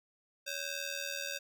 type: ring-modulated tone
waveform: 10% pulse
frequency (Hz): 1046.5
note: C6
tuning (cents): 0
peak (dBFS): -25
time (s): 0.46-1.39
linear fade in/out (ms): 20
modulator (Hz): 483
effects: none